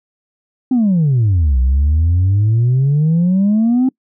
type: exponential two-way sweep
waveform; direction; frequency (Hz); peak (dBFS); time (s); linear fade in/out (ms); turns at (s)
sine; down then up; 265.2 to 61.74 to 265.2; -8; 0.71-3.89; 5; 1.59
effects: noise-tail reverb RT60 0.1 s tail -26 dB re dry + tanh soft clip ceiling -8 dBFS